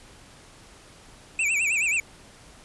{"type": "tone with vibrato", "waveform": "square", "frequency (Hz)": 2489, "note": "D#7", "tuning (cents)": 0, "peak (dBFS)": -22, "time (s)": [1.39, 2], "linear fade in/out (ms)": 2, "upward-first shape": "sine", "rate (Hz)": 9.4, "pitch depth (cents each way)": 160, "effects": ["pink hiss -50 dBFS RMS until 2.64 s", "resampled to 24000 Hz"]}